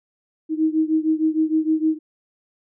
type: beating tone pair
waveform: sine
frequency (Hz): 313 / 319.5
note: D#4 / D#4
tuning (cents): +10 / +46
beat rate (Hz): 6.5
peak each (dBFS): -19 / -21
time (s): 0.49-1.99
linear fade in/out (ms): 50
effects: none